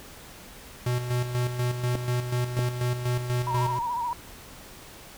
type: tone with tremolo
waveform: square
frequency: 123.2 Hz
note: B2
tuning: 4 cents flat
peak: -24 dBFS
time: 0.86-3.79 s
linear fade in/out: 5 ms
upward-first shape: square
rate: 4.1 Hz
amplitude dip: 55%
type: clicks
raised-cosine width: 2 ms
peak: -16 dBFS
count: 2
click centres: 1.953 / 2.591 s
type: tone with vibrato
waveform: sine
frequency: 956 Hz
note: A#5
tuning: 43 cents sharp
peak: -26 dBFS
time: 3.47-4.13 s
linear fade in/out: 0 ms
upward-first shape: sine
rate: 14 Hz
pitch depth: 64 cents each way
effects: pink hiss -46 dBFS RMS until 5.17 s